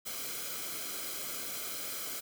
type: noise with comb filter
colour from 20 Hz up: white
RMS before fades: -39 dBFS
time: 0.05-2.21 s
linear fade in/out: 20 ms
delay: 1.1 ms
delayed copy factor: -0.65
effects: none